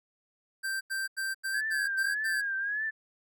square tone bursts, 1568 Hz, G6, in tune, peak -31 dBFS, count 7, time 0.63-2.418 s, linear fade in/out 20 ms, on 180 ms, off 88 ms
sine tone with vibrato, 1661.2 Hz, G#6, in tune, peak -29 dBFS, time 1.53-2.91 s, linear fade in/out 20 ms, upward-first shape triangle, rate 1.7 Hz, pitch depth 120 cents each way
effects none

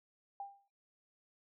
sine tone with exponential decay, 797 Hz, G5, 28 cents sharp, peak -38 dBFS, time 0.4-0.68 s, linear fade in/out 2 ms, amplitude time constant 59 ms, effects noise-tail reverb RT60 0.3 s tail -19 dB re dry

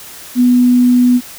sine tone, 246.9 Hz, B3, in tune, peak -6 dBFS, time 0.35-1.21 s, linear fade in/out 50 ms, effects white hiss -33 dBFS RMS until 1.38 s

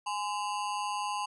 square ring-modulated tone, 930 Hz, A#5, 4 cents flat, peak -29 dBFS, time 0.06-1.26 s, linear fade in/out 10 ms, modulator 98 Hz, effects resampled to 24000 Hz

